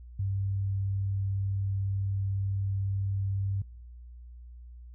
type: tone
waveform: sine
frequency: 98 Hz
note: G2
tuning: in tune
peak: -27 dBFS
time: 0.19-3.62 s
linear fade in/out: 5 ms
effects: noise-tail reverb RT60 0.6 s tail -25 dB re dry + added 60 Hz sine -44 dBFS peak until 4.94 s